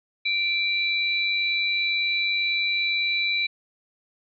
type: tone pair together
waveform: sine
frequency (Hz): 2348 / 3949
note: D7 / B7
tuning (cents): -1 / -1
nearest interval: major sixth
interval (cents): 900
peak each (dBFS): -23 / -26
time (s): 0.25-3.47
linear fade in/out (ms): 10
effects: none